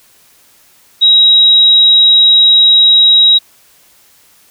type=tone; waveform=sine; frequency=3830 Hz; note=A#7; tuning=46 cents sharp; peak=-3 dBFS; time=1.01-3.39 s; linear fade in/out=20 ms; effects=white hiss -47 dBFS RMS until 4.5 s